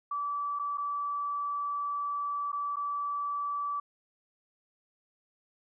sine tone with dropouts, 1155 Hz, D6, 29 cents flat, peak -30 dBFS, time 0.11-3.8 s, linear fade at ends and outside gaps 5 ms, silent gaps 0.59-0.595 / 0.774-0.78 / 2.519-2.528 / 2.759-2.767 s, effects none

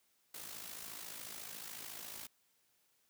white noise with amplitude modulation, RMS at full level -45 dBFS, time 0.34-2.27 s, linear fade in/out 5 ms, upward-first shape sine, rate 54 Hz, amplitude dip 60%, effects white hiss -75 dBFS RMS until 3.09 s + high-pass 80 Hz 12 dB/octave

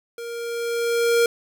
square tone with level ramp, 468.4 Hz, A#4, 8 cents sharp, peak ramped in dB -32 to -15 dBFS, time 0.18-1.26 s, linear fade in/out 2 ms, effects none

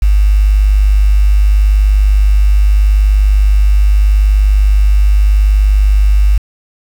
sine tone with quantisation, 50.4 Hz, G1, 49 cents sharp, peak -5 dBFS, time 0.02-6.38 s, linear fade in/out 5 ms, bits 5, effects none

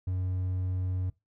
triangle tone, 92.2 Hz, F#2, 6 cents flat, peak -26 dBFS, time 0.07-1.1 s, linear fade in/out 5 ms, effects noise-tail reverb RT60 0.2 s tail -20 dB re dry

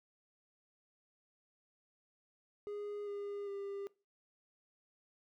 triangle tone with pitch steps, 412.5 / 405.8 / 398.6 Hz, G#4 / G#4 / G4, -12 / -40 / +29 cents, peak -38 dBFS, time 2.67-3.87 s, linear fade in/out 0 ms, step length 400 ms, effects noise-tail reverb RT60 0.3 s tail -21 dB re dry

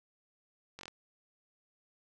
slowing click train, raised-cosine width 0.2 ms, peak -28 dBFS, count 5, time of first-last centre 0.79-0.881 s, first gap 21 ms, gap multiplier 1.05, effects none

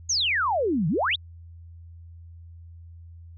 sine exponential two-way sweep, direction down then up, 6800 to 145.4 to 3990 Hz, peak -21 dBFS, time 0.09-1.16 s, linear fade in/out 10 ms, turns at 0.88 s, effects added 84 Hz sine -42 dBFS peak until 3.37 s

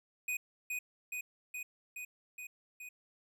square tone with echo, 2489 Hz, D#7, in tune, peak -34 dBFS, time 0.28-0.37 s, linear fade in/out 5 ms, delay 420 ms, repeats 6, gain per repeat -2 dB, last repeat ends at 2.89 s, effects none

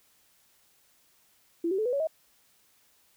sine tone with pitch steps, 337 / 382.7 / 434.5 / 493.4 / 560.3 / 636.2 Hz, E4 / G4 / A4 / B4 / C#5 / D#5, +38 / -42 / -22 / -2 / +18 / +38 cents, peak -25 dBFS, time 1.64-2.072 s, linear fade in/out 5 ms, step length 72 ms, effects white hiss -65 dBFS RMS until 3.16 s

